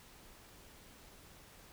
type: silence
effects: pink hiss -58 dBFS RMS until 1.72 s